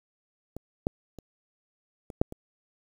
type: clicks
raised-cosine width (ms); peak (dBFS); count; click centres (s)
2; -24 / -12 / -29 / -26 / -7 / -25; 6; 0.566 / 0.869 / 1.187 / 2.102 / 2.215 / 2.324
effects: 8-bit